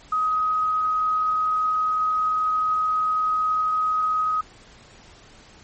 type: tone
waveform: sine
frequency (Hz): 1260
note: D#6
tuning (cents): +21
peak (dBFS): -19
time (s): 0.12-4.41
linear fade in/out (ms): 5
effects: pink hiss -49 dBFS RMS until 5.63 s + MP3 32 kbps